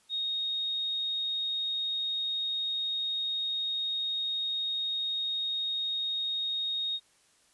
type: tone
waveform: sine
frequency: 3728 Hz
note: A#7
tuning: 1 cent flat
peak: -29 dBFS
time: 0.09-7 s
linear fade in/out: 50 ms
effects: white hiss -65 dBFS RMS until 7.53 s + resampled to 24000 Hz